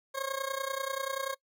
20% pulse tone with amplitude modulation, 541 Hz, C#5, 42 cents flat, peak -24 dBFS, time 0.14-1.35 s, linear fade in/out 20 ms, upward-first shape sine, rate 30.3 Hz, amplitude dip 80%, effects noise-tail reverb RT60 0.1 s tail -22 dB re dry

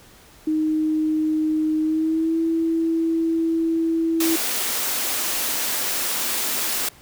sine tone with pitch glide, 311.3 to 327.7 Hz, D#4 to E4, +1 to -10 cents, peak -18 dBFS, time 0.47-4.36 s, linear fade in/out 5 ms, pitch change +89 cents, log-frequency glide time 1.8-2.39 s
white high-pass noise, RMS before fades -24 dBFS, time 4.2-6.89 s, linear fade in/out 5 ms, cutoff 200 Hz, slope 48 dB/octave
effects pink hiss -49 dBFS RMS until 7.01 s

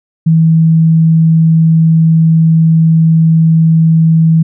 sine tone, 162 Hz, E3, 30 cents flat, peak -4 dBFS, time 0.26-4.43 s, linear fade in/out 10 ms, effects none

